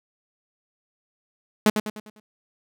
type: tone with echo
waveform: sawtooth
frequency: 213.3 Hz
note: G#3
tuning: 46 cents sharp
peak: -10 dBFS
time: 1.66-1.7 s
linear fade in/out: 2 ms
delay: 100 ms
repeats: 5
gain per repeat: -7 dB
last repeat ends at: 2.2 s
effects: none